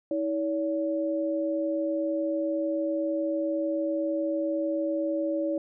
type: tone pair together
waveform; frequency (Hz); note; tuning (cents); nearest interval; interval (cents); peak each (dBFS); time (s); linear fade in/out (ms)
sine; 321 / 568; E4 / C#5; -46 / +42; minor seventh; 988; -28; 0.11-5.58; 2
effects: none